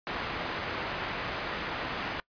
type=low-pass noise; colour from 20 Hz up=white; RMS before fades=-35 dBFS; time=0.07-2.2 s; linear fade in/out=0 ms; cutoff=2000 Hz; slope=12 dB/octave; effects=noise-tail reverb RT60 0.1 s tail -23 dB re dry + resampled to 11025 Hz